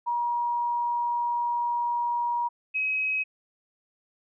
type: tone pair in turn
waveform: sine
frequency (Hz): 954 / 2544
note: A#5 / D#7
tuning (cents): +40 / +38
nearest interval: octave + perfect fourth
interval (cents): 1698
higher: second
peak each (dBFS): -24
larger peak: neither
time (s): 0.06-2.49 / 2.74-3.24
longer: first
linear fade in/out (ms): 20
effects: none